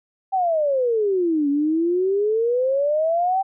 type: exponential two-way sweep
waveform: sine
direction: down then up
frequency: 784 to 280 to 784 Hz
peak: -17 dBFS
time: 0.32-3.43 s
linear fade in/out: 20 ms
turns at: 1.49 s
effects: none